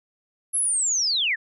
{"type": "linear sweep", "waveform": "sine", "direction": "down", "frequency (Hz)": [11210, 1661.2], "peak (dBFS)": -20, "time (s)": [0.53, 1.36], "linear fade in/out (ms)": 20, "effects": []}